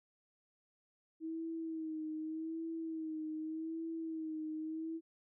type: tone with vibrato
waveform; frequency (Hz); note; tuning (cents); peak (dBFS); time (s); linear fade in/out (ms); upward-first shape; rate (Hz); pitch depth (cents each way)
sine; 319.4; D#4; +45; -38; 1.2-5.01; 50; sine; 0.84; 45
effects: none